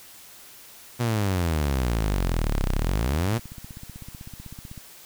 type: exponential two-way sweep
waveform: sawtooth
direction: down then up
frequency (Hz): 123.47 to 30.73 to 123.47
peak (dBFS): -18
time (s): 0.99-3.39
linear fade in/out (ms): 20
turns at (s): 2.71
type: click train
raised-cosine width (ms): 5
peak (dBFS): -27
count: 45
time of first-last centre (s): 2.01-4.777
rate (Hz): 15.9
effects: white hiss -47 dBFS RMS until 5.05 s